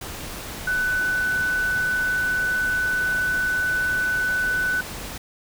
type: tone in noise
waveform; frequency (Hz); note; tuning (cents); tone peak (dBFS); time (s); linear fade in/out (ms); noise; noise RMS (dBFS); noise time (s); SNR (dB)
sine; 1496; F#6; +19; -20; 0.67-4.81; 5; pink; -34; 0.01-5.18; +11
effects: none